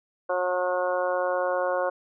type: harmonic tone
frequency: 181 Hz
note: F#3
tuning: 38 cents flat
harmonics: 2 / 3 / 4 / 5 / 6 / 7 / 8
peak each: -35 / -25 / -32 / -35 / -32 / -40 / -34 dBFS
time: 0.29-1.9 s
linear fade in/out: 10 ms
effects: none